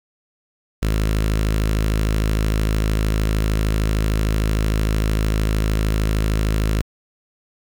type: tone with notch filter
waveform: sawtooth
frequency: 53.2 Hz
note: G#1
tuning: 42 cents sharp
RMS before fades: -19 dBFS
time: 0.82-6.82 s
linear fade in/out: 10 ms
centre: 820 Hz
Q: 1.7
effects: 7-bit